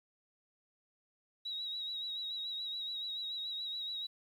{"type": "tone with vibrato", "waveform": "sine", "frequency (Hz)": 3848, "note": "B7", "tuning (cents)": -46, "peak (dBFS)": -37, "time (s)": [1.45, 4.07], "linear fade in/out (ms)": 10, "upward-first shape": "sine", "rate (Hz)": 7, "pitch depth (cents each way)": 41, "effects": ["11-bit"]}